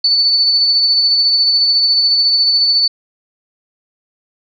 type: tone with tremolo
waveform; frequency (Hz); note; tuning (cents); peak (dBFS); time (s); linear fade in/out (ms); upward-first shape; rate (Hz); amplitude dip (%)
sine; 4489; C#8; +21; -8; 0.04-2.88; 5; sine; 14; 30
effects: none